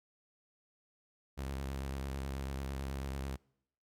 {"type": "tone with vibrato", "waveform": "sawtooth", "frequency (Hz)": 67.7, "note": "C#2", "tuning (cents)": -40, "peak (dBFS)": -33, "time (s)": [1.37, 3.37], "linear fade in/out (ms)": 20, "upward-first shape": "square", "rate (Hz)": 9.1, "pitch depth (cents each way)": 34, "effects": ["noise-tail reverb RT60 0.8 s tail -26 dB re dry", "MP3 96 kbps"]}